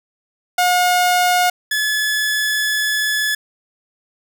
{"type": "tone pair in turn", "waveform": "sawtooth", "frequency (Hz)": [719, 1714.1], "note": ["F#5", "A6"], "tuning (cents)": [-50, -46], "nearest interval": "octave + minor third", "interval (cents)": 1504, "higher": "second", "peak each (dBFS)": [-9, -13], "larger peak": "first", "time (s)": [[0.58, 1.5], [1.71, 3.35]], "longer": "second", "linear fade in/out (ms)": 5, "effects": []}